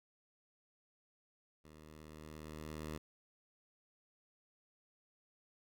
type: tone with level ramp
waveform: 10% pulse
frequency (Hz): 77.2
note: D#2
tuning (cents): -13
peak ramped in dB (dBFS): -49 to -33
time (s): 1.64-2.98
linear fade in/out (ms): 10
effects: none